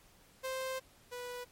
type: tone pair in turn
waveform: sawtooth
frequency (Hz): 523.3 / 491.5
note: C5 / B4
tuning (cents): 0 / -8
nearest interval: minor second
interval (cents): 108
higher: first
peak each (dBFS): -32 / -37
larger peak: first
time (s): 0.43-0.8 / 1.11-1.45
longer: first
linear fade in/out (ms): 20
effects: pink hiss -63 dBFS RMS until 1.51 s + MP3 64 kbps